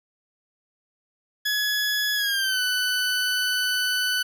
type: tone with pitch glide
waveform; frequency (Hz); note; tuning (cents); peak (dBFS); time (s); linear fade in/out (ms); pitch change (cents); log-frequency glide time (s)
20% pulse; 1690 to 1496.9; G#6 to F#6; +30 to +20; -17; 1.45-4.23; 10; -210; 2.15-2.61
effects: none